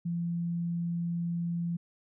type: tone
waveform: sine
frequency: 170.8 Hz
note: F3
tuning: 38 cents flat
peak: -29 dBFS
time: 0.05-1.77 s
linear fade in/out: 10 ms
effects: none